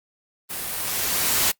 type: noise with level ramp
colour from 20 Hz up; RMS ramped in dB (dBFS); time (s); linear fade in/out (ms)
white; -31 to -19; 0.49-1.52; 20
effects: noise-tail reverb RT60 0.1 s tail -21 dB re dry + Opus 32 kbps